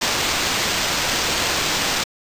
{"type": "noise with sample-and-hold", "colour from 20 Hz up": "blue", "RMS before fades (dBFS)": -21, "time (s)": [0.01, 2.04], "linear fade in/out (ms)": 10, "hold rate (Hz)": 11025, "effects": ["resampled to 32000 Hz"]}